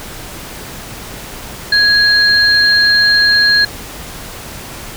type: tone pair together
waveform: sine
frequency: 1661.2 / 4205 Hz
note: G#6 / C8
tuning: 0 / +8 cents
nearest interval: octave + major third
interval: 1608 cents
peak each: -10 dBFS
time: 1.72-3.65 s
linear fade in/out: 5 ms
effects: pink hiss -29 dBFS RMS until 4.96 s